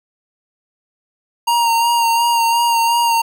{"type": "tone with vibrato", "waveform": "square", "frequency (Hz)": 932.3, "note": "A#5", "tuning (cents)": 0, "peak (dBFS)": -13, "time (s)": [1.47, 3.22], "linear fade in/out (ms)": 10, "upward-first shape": "sine", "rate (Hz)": 2.8, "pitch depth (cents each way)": 26, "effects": []}